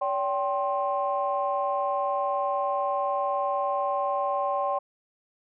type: tone cluster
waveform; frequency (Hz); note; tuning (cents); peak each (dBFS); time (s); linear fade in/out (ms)
sine; 570 / 779 / 1058; C#5 / G5 / C6; +48 / -11 / +19; -28; 0.01-4.79; 10
effects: tanh soft clip ceiling -15 dBFS